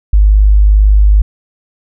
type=tone; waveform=sine; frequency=51.1 Hz; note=G#1; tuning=27 cents flat; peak=-3 dBFS; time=0.13-1.22 s; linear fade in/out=5 ms; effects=none